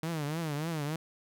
sawtooth tone with vibrato, 155.56 Hz, D#3, in tune, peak -28 dBFS, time 0.03-0.96 s, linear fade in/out 2 ms, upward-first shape triangle, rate 3.4 Hz, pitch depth 170 cents each way, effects none

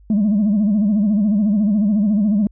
sine tone with vibrato, 207.7 Hz, G#3, in tune, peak -11 dBFS, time 0.1-2.47 s, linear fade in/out 2 ms, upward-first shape sine, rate 14 Hz, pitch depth 110 cents each way, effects tanh soft clip ceiling -11 dBFS + added 50 Hz sine -44 dBFS peak until 2.51 s

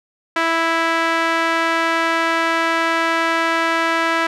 sawtooth tone with band-pass filter, 329.6 Hz, E4, in tune, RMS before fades -18 dBFS, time 0.36-4.27 s, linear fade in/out 5 ms, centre 1600 Hz, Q 1.3, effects none

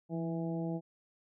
harmonic tone with a mistuned harmonic, 164.81 Hz, E3, in tune, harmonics 1 / 2 / 3 / 4 / 5, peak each -35 / -38 / -44 / -44 / -49 dBFS, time 0.09-0.81 s, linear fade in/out 50 ms, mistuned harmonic 1, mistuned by +33 cents, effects none

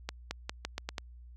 accelerating click train, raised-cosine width 0.2 ms, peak -17 dBFS, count 7, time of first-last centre 0.09-0.982 s, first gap 220 ms, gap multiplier 0.84, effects added 60 Hz sine -48 dBFS peak until 1.36 s

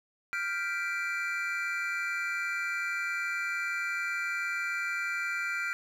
triangle chord, G dominant seventh, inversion third, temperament equal, 1396.9 / 1568 / 1975.5 / 2349 Hz, F6 / G6 / B6 / D7, 0 / 0 / 0 / 0 cents, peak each -32 / -37 / -37 / -33 dBFS, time 0.33-5.73 s, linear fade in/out 0 ms, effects none

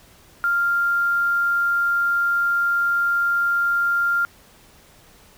sine tone with quantisation, 1395 Hz, F6, 2 cents flat, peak -17 dBFS, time 0.44-4.25 s, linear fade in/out 0 ms, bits 7, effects pink hiss -51 dBFS RMS until 5.37 s

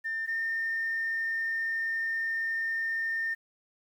sine tone pair in turn, 1800 / 1814.6 Hz, A6 / A#6, +39 / -47 cents, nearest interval unison, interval 14 cents, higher second, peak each -29 / -27 dBFS, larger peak second, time 0.04-0.27 / 0.27-3.35 s, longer second, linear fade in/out 20 ms, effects tanh soft clip ceiling -24 dBFS + 10-bit

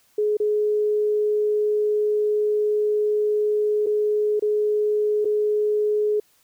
sine tone with dropouts, 421.4 Hz, G#4, 25 cents sharp, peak -18 dBFS, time 0.18-6.2 s, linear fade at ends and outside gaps 5 ms, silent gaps 0.37-0.4 / 3.862-3.867 / 4.396-4.422 / 5.247-5.253 s, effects white hiss -61 dBFS RMS until 6.43 s

